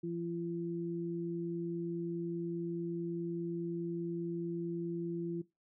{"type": "tone pair together", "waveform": "sine", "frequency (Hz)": [170.3, 340.6], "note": ["F3", "F4"], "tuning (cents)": [-43, -43], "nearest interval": "octave", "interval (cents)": 1200, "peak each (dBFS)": [-39, -37], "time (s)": [0.03, 5.42], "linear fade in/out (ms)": 10, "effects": ["noise-tail reverb RT60 0.2 s tail -18 dB re dry"]}